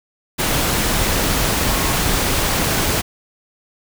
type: tone in noise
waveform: sine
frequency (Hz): 1085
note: C#6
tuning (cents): -37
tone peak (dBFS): -29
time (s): 1.67-2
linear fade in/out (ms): 20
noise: pink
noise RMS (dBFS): -18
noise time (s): 0.38-3.02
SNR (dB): -14
effects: none